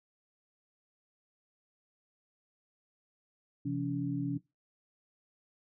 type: tone cluster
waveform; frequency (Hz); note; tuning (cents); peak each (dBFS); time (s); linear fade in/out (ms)
sine; 132.3 / 170.1 / 283; C3 / F3 / C#4; +20 / -45 / +36; -36 / -38 / -33; 3.65-4.38; 10
effects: noise-tail reverb RT60 0.2 s tail -18 dB re dry